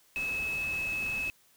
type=tone in noise; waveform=sine; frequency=2587 Hz; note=E7; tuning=33 cents flat; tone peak=-30 dBFS; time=0.16-1.3 s; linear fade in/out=0 ms; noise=pink; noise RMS=-44 dBFS; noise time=0.16-1.3 s; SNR=+11 dB; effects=white hiss -64 dBFS RMS until 1.56 s